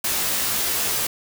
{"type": "noise with comb filter", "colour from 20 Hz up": "white", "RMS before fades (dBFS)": -23, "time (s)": [0.04, 1.07], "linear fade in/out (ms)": 5, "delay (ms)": 16, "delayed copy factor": 0.65, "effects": []}